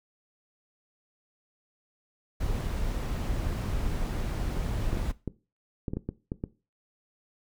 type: noise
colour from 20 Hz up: brown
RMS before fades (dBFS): -30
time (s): 2.4-5.12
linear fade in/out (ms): 10
type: clicks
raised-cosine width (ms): 3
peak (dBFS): -18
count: 9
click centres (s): 4.93 / 4.972 / 5.277 / 5.882 / 5.935 / 5.97 / 6.09 / 6.319 / 6.439
effects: noise-tail reverb RT60 0.3 s tail -18 dB re dry